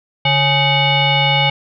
sine tone with frequency modulation, 1533 Hz, G6, 39 cents flat, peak -11 dBFS, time 0.25-1.5 s, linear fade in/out 5 ms, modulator 695 Hz, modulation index 2.6, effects none

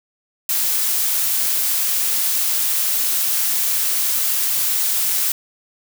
blue noise, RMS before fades -19 dBFS, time 0.49-5.32 s, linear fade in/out 2 ms, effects none

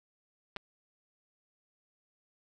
clicks, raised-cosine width 0.3 ms, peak -22 dBFS, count 2, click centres 0.563 / 0.568 s, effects none

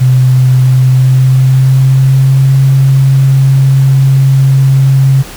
sine tone with pitch glide, 128.5 to 134.66 Hz, C3 to C#3, -31 to -50 cents, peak -3 dBFS, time 0-5.23 s, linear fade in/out 20 ms, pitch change +81 cents, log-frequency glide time 0.73-2.54 s, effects pink hiss -28 dBFS RMS until 5.36 s

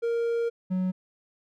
triangle tone pair in turn, 466.2 / 185.01 Hz, A#4 / F#3, 0 / 0 cents, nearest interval octave + major third, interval 1600 cents, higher first, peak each -22 dBFS, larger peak neither, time 0.02-0.5 / 0.7-0.92 s, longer first, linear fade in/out 20 ms, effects none

